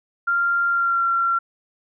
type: tone with pitch glide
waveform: sine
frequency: 1390 to 1367.7 Hz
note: F6 to F6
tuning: -9 to -37 cents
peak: -17 dBFS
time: 0.27-1.39 s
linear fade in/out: 10 ms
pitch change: -28 cents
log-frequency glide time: 0.69-1.05 s
effects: none